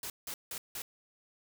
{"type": "noise bursts", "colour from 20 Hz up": "white", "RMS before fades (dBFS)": -40, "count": 4, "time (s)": [0.03, 0.82], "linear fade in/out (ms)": 2, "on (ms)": 70, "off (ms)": 170, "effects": []}